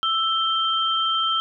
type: tone pair together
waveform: sine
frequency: 1322 / 3144 Hz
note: E6 / G7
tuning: +5 / +4 cents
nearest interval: octave + minor third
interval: 1499 cents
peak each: -22 dBFS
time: 0.03-1.4 s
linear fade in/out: 0 ms
effects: none